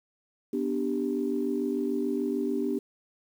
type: chord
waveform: sine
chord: G major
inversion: first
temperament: equal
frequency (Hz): 246.9 / 293.7 / 392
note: B3 / D4 / G4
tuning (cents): 0 / 0 / 0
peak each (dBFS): -30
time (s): 0.53-2.79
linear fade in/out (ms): 5
effects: tanh soft clip ceiling -16 dBFS + 9-bit